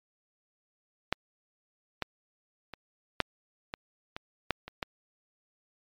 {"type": "clicks", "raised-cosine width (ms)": 0.3, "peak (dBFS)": [-9, -14, -24, -7, -18, -21, -9, -25, -15], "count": 9, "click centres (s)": [1.126, 2.023, 2.737, 3.203, 3.739, 4.165, 4.507, 4.68, 4.828], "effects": ["MP3 96 kbps"]}